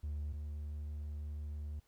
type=tone pair in turn; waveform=triangle; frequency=74.1 / 74.49 Hz; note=D2 / D2; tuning=+16 / +25 cents; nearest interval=unison; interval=9 cents; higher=second; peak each=-34 / -37 dBFS; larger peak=first; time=0.03-0.33 / 0.33-1.8 s; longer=second; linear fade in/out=10 ms; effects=tanh soft clip ceiling -31 dBFS + pink hiss -74 dBFS RMS until 1.87 s